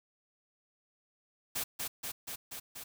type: noise with echo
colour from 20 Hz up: white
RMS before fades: -35 dBFS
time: 1.55-1.64 s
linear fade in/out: 10 ms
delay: 240 ms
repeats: 5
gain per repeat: -2 dB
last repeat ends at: 2.84 s
effects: none